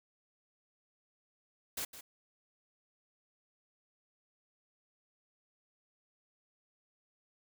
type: noise with echo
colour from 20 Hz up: white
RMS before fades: -38 dBFS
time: 1.77-1.85 s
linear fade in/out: 5 ms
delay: 160 ms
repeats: 1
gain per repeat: -12 dB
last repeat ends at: 2.01 s
effects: none